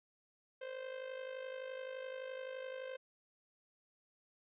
45% pulse tone with amplitude modulation, 521 Hz, C5, 7 cents flat, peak -40 dBFS, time 0.61-2.97 s, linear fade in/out 10 ms, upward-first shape sine, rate 51.7 Hz, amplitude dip 65%, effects resampled to 8000 Hz

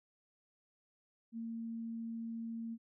sine tone, 228.5 Hz, A#3, 34 cents flat, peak -39 dBFS, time 1.32-2.78 s, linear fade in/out 50 ms, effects none

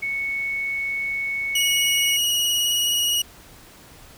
sine tone, 2214 Hz, C#7, 3 cents flat, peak -23 dBFS, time 0.02-2.17 s, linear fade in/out 10 ms
sawtooth tone with vibrato, 2900 Hz, F#7, 35 cents flat, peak -16 dBFS, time 1.55-3.22 s, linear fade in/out 5 ms, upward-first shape sine, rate 19 Hz, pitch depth 21 cents each way
effects pink hiss -47 dBFS RMS until 4.17 s

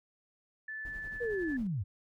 sine tone with pitch glide, 1748 to 1734.9 Hz, A6 to A6, -12 to -25 cents, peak -38 dBFS, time 0.68-1.57 s, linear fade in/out 5 ms, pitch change -13 cents, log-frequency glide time 0.93-1.41 s
brown noise with tremolo, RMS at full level -47 dBFS, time 0.85-1.67 s, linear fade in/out 2 ms, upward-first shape sine, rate 11 Hz, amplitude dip 60%
sine linear sweep, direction down, 493.9 to 81.9 Hz, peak -31 dBFS, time 1.2-1.84 s, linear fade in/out 20 ms
effects none

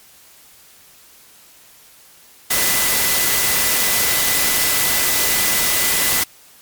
sine tone in noise, 2001 Hz, B6, 22 cents sharp, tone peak -26 dBFS, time 2.5-6.24 s, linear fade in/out 10 ms, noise white, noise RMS -17 dBFS, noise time 2.5-6.24 s, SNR -12 dB, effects white hiss -47 dBFS RMS until 6.61 s + MP3 96 kbps

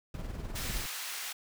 brown noise with tremolo, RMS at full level -35 dBFS, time 0.14-0.86 s, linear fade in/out 2 ms, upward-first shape triangle, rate 20 Hz, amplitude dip 60%
pink high-pass noise, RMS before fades -39 dBFS, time 0.55-1.33 s, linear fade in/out 10 ms, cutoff 1500 Hz, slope 12 dB/octave
effects none

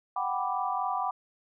sine chord, G major seventh, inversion third, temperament equal, 740 / 784 / 987.8 / 1174.7 Hz, F#5 / G5 / B5 / D6, 0 / 0 / 0 / 0 cents, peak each -33 dBFS, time 0.16-1.11 s, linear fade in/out 5 ms, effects none

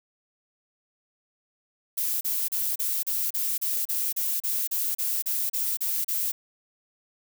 violet noise bursts, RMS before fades -27 dBFS, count 16, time 1.97-6.32 s, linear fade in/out 10 ms, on 240 ms, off 34 ms, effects none

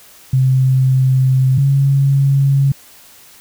sine tone pair in turn, 130.81 / 137.98 Hz, C3 / C#3, 0 / -8 cents, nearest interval minor second, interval 92 cents, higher second, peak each -9 dBFS, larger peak neither, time 0.33-1.58 / 1.58-2.72 s, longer first, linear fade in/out 5 ms, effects white hiss -43 dBFS RMS until 3.4 s

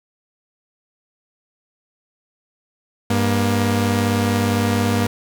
sawtooth tone pair together, 99.6 / 236.9 Hz, G2 / A#3, +28 / +28 cents, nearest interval octave + minor third, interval 1500 cents, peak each -15 dBFS, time 3.1-5.07 s, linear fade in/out 5 ms, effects none

